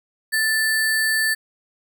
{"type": "tone with sample-and-hold", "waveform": "sine", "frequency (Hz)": 1760, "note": "A6", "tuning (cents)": 0, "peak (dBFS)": -17, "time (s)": [0.32, 1.35], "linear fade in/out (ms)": 20, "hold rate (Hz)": 6300, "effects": []}